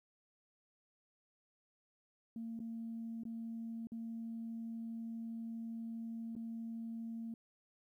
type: tone with dropouts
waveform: sine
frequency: 228.1 Hz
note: A#3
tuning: 37 cents flat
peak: -40 dBFS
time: 2.36-7.34 s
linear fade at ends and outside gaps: 2 ms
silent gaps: 2.592-2.601 / 3.235-3.252 / 3.871-3.919 / 6.353-6.363 s
effects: tanh soft clip ceiling -36 dBFS + 13-bit